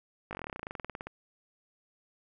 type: slowing click train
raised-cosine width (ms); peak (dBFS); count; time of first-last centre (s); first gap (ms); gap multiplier
0.5; -23; 22; 0.31-1.07; 19; 1.06
effects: none